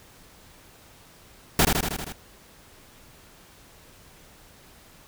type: noise with echo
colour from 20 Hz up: pink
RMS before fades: -18 dBFS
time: 1.59-1.65 s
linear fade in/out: 2 ms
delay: 79 ms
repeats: 6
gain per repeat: -3 dB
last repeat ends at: 2.124 s
effects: pink hiss -52 dBFS RMS until 5.07 s